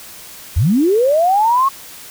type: linear sweep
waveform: sine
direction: up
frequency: 65.41 to 1108.7 Hz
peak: -10 dBFS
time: 0.56-1.69 s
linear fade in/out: 10 ms
effects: white hiss -36 dBFS RMS until 2.1 s